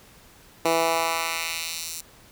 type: tone with high-pass filter sweep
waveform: 10% pulse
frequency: 164.81 Hz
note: E3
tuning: in tune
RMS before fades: -26 dBFS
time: 0.65-2.01 s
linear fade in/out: 5 ms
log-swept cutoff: 380 to 6900 Hz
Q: 1
effects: pink hiss -52 dBFS RMS until 2.31 s